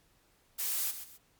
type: noise with echo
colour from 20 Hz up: blue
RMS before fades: -33 dBFS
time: 0.58-0.92 s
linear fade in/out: 20 ms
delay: 130 ms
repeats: 2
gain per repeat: -10 dB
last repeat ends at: 1.18 s
effects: pink hiss -68 dBFS RMS until 1.39 s + MP3 96 kbps